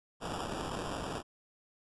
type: noise with sample-and-hold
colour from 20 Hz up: white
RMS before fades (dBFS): -38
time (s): 0.2-1.23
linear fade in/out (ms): 50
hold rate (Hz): 2100
effects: resampled to 24000 Hz